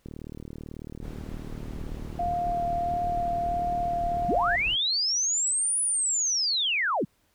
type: click train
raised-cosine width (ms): 3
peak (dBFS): -26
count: 161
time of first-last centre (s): 0.06-4.248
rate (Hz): 38.2
type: noise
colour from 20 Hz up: brown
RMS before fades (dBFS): -38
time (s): 1-4.78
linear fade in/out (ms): 50
type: tone with vibrato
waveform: sine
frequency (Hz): 699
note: F5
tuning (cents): +1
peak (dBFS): -25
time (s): 2.19-4.56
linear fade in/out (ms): 5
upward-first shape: sine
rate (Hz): 1.5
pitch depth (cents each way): 11
type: linear two-way sweep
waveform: sine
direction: up then down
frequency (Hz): 114.4 to 9970 to 114.4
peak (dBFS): -23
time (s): 4.28-7.05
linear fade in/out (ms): 10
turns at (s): 5.81
effects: pink hiss -68 dBFS RMS until 7.34 s